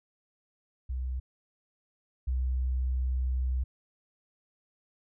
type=tone pair in turn; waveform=sine; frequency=63.7 / 63.7 Hz; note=C2 / C2; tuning=-46 / -46 cents; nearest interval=unison; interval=0 cents; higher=neither; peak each=-30 / -26 dBFS; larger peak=second; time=0.89-1.2 / 2.27-3.64 s; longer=second; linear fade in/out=10 ms; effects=none